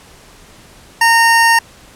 square tone pair together, 920 / 1840 Hz, A#5 / A#6, -23 / -23 cents, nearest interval octave, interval 1200 cents, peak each -11 dBFS, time 1.01-1.59 s, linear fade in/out 5 ms, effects pink hiss -42 dBFS RMS until 1.95 s + low-pass 11000 Hz 12 dB/octave

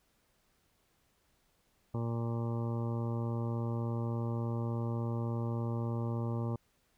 harmonic tone, 116.54 Hz, A#2, in tune, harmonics 1 / 2 / 3 / 4 / 5 / 7 / 8 / 9 / 10, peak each -33 / -39 / -43 / -45 / -47 / -50 / -51 / -52 / -53 dBFS, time 1.94-6.56 s, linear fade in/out 5 ms, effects pink hiss -73 dBFS RMS until 6.97 s

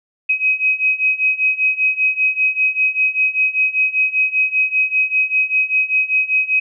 sine beating tone pair, 2530 / 2535.1 Hz, D#7 / D#7, +28 / +32 cents, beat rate 5.1 Hz, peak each -18 / -16 dBFS, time 0.29-6.6 s, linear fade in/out 10 ms, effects none

